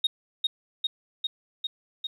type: tone with echo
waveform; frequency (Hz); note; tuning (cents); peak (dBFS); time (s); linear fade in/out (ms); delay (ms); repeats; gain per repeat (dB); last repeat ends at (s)
sine; 3729; A#7; 0; -18; 0.04-0.07; 5; 400; 5; -2; 2.07
effects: tanh soft clip ceiling -17 dBFS + 10-bit